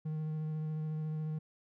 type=tone with vibrato; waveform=triangle; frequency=155.4 Hz; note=D#3; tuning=2 cents flat; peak=-32 dBFS; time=0.05-1.39 s; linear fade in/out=10 ms; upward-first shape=sine; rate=14 Hz; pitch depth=13 cents each way; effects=none